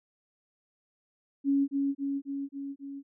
sine tone with echo, 278 Hz, C#4, 5 cents sharp, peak -22 dBFS, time 1.44-1.68 s, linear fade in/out 50 ms, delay 270 ms, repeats 5, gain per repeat -3 dB, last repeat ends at 3.03 s, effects none

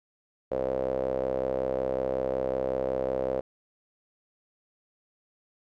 sawtooth tone with band-pass filter, 65.41 Hz, C2, in tune, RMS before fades -29 dBFS, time 0.51-3.41 s, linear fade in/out 10 ms, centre 530 Hz, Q 6.4, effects none

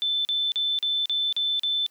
sine tone bursts, 3527 Hz, A7, 3 cents sharp, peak -22 dBFS, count 7, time 0.02-1.864 s, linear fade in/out 0 ms, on 230 ms, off 39 ms, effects white hiss -64 dBFS RMS until 1.9 s + high-pass 200 Hz 12 dB/octave

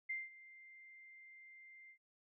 sine tone with ADSR envelope, 2093 Hz, C7, in tune, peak -37 dBFS, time 0.09-1.98 s, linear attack 12 ms, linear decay 190 ms, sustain -19 dB, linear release 80 ms, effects none

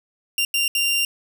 sawtooth tone bursts at uneven times, 2781 Hz, F7, 8 cents flat, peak -15 dBFS, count 3, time 0.38-0.45 / 0.54-0.68 / 0.75-1.05 s, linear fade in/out 2 ms, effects none

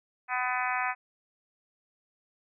harmonic tone, 251.1 Hz, B3, 29 cents sharp, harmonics 3 / 4 / 5 / 6 / 7 / 8 / 9 / 10, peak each -33 / -34 / -35 / -36 / -36 / -37 / -38 / -38 dBFS, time 0.28-0.95 s, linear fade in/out 50 ms, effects none

